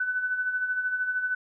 sine tone with tremolo, 1500 Hz, F#6, 23 cents sharp, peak -23 dBFS, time 0-1.35 s, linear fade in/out 5 ms, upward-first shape sine, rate 13 Hz, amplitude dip 55%, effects none

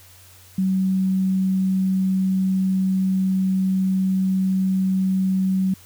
sine tone, 189.2 Hz, F#3, 39 cents sharp, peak -17 dBFS, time 0.58-5.74 s, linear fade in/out 5 ms, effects added 92 Hz sine -50 dBFS peak until 5.85 s + white hiss -49 dBFS RMS until 5.85 s

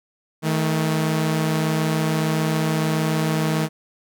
sawtooth tone pair together, 157.99 / 219.6 Hz, D#3 / A3, +27 / -3 cents, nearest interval tritone, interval 570 cents, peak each -16 / -22 dBFS, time 0.42-3.69 s, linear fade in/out 50 ms, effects none

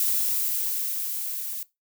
violet noise with level ramp, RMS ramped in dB -23 to -33 dBFS, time 0-1.63 s, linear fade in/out 2 ms, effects noise-tail reverb RT60 0.2 s tail -19 dB re dry

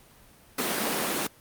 pink high-pass noise, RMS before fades -28 dBFS, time 0.58-1.27 s, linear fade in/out 5 ms, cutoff 200 Hz, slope 24 dB/octave, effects pink hiss -55 dBFS RMS until 1.4 s + Opus 32 kbps

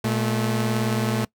sawtooth tone pair together, 117.8 / 217 Hz, A#2 / A3, +19 / -24 cents, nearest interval major seventh, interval 1057 cents, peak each -20 dBFS, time 0.04-1.25 s, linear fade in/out 5 ms, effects noise-tail reverb RT60 0.1 s tail -22 dB re dry

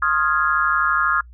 sine chord, F minor seventh, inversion second, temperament equal with one note detuned, 1063.6 / 1244.5 / 1396.9 / 1661.2 Hz, C6 / Eb6 / F6 / Ab6, +28 / 0 / 0 / 0 cents, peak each -25 / -20 / -20 / -23 dBFS, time 0.02-1.21 s, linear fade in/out 5 ms, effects noise-tail reverb RT60 0.1 s tail -26 dB re dry + added 60 Hz sine -40 dBFS peak until 1.33 s

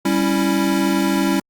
square chord, C# diminished, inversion second, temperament equal, 196 / 277.2 / 329.6 Hz, G3 / C#4 / E4, 0 / 0 / 0 cents, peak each -21 dBFS, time 0.05-1.4 s, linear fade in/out 5 ms, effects Opus 48 kbps

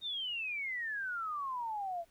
sine exponential sweep, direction down, 3729 to 659.3 Hz, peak -35 dBFS, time 0.01-2.05 s, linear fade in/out 50 ms, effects pink hiss -69 dBFS RMS until 2.1 s

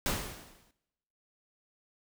pink noise with exponential decay, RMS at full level -29 dBFS, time 0.06-0.71 s, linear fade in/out 1 ms, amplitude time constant 140 ms, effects noise-tail reverb RT60 1.0 s tail -21 dB re dry

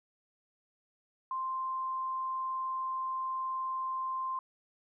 sine tone, 1046.5 Hz, C6, in tune, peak -32 dBFS, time 1.31-4.39 s, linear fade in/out 2 ms, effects none

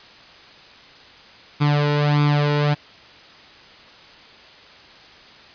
sawtooth tone with flanger, 146.83 Hz, D3, in tune, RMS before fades -18 dBFS, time 1.6-2.75 s, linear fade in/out 20 ms, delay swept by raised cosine 0.84 to 2.14 ms, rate 1.6 Hz, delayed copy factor +0.7, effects white hiss -45 dBFS RMS until 5.54 s + resampled to 11025 Hz

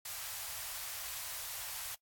white band-stop noise, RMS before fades -42 dBFS, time 0.05-1.95 s, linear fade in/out 5 ms, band 110 to 620 Hz, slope 24 dB/octave, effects noise-tail reverb RT60 0.1 s tail -21 dB re dry + AAC 64 kbps

